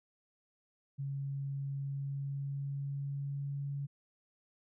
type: tone with pitch glide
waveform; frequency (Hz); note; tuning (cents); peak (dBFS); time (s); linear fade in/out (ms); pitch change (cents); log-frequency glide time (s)
sine; 138.59 to 140.77; C#3 to C#3; 0 to +27; -35; 0.98-3.87; 20; +27; 1.75-3.67
effects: none